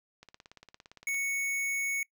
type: click train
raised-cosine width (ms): 0.2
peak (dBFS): -32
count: 17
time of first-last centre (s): 0.23-1.144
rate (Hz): 17.5
type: tone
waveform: square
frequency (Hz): 2217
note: C#7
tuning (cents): 0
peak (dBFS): -30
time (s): 1.07-2.03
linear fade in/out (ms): 2
effects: noise-tail reverb RT60 0.1 s tail -24 dB re dry